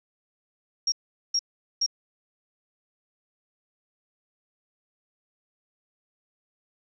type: tone bursts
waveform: sine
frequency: 5588 Hz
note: F8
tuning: in tune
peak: -21 dBFS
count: 3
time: 0.87-1.863 s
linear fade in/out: 5 ms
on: 51 ms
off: 420 ms
effects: none